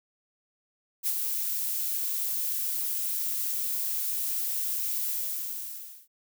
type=noise with ADSR envelope; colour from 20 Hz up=violet; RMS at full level=-26 dBFS; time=1.03-6.08 s; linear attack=43 ms; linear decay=57 ms; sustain=-4 dB; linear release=1000 ms; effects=none